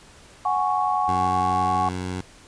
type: chord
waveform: sine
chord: F# suspended second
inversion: none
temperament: equal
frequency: 740 / 830.6 / 1108.7 Hz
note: F#5 / G#5 / C#6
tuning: 0 / 0 / 0 cents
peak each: -24 dBFS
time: 0.45-1.89 s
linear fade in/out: 5 ms
type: tone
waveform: 15% pulse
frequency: 91.7 Hz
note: F#2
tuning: 15 cents flat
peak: -21 dBFS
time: 1.08-2.21 s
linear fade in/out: 5 ms
effects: pink hiss -49 dBFS RMS until 2.47 s + resampled to 22050 Hz